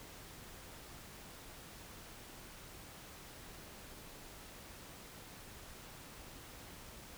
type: silence
effects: pink hiss -53 dBFS RMS until 7.17 s